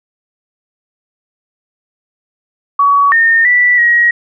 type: tone with pitch steps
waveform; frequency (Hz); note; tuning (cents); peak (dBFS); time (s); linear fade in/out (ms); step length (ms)
sine; 1130 / 1828 / 1965 / 1897; C#6 / A#6 / B6 / A#6; +33 / -34 / -9 / +30; -6; 2.79-4.11; 5; 330
effects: none